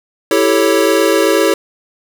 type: chord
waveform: square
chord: A dominant seventh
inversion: second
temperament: equal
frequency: 329.6 / 392 / 440 / 554.4 Hz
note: E4 / G4 / A4 / C#5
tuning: 0 / 0 / 0 / 0 cents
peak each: -16 dBFS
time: 0.31-1.54 s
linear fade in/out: 2 ms
effects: none